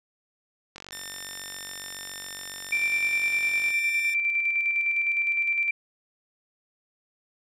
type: click train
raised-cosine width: 0.2 ms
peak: -23 dBFS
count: 140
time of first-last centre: 0.76-3.705 s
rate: 47.2 Hz
type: tone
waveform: 10% pulse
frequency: 1800 Hz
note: A6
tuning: 39 cents sharp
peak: -28 dBFS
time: 0.92-4.14 s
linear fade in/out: 2 ms
type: tone with tremolo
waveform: sine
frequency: 2349 Hz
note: D7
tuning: in tune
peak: -21 dBFS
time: 2.72-5.71 s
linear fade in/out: 5 ms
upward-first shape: square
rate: 9.8 Hz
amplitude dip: 35%
effects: none